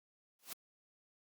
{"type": "noise with exponential growth", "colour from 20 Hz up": "white", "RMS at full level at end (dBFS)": -40, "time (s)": [0.39, 0.53], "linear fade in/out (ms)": 2, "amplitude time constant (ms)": 30, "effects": ["high-pass 200 Hz 12 dB/octave", "Opus 48 kbps"]}